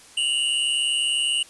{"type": "tone pair together", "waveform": "square", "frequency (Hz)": [2806, 2946], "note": ["F7", "F#7"], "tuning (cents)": [8, -8], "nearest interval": "minor second", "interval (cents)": 84, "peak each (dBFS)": -24, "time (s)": [0.17, 1.43], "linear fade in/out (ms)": 5, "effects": ["white hiss -48 dBFS RMS until 1.49 s", "resampled to 24000 Hz"]}